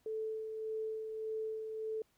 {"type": "tone with tremolo", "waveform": "sine", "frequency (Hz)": 438.5, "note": "A4", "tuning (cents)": -6, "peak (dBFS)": -35, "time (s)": [0.06, 2.02], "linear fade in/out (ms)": 2, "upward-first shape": "sine", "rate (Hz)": 1.7, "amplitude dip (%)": 40, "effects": ["pink hiss -74 dBFS RMS until 2.17 s"]}